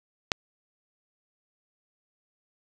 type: click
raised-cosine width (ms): 0.2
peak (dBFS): -5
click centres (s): 0.318
effects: none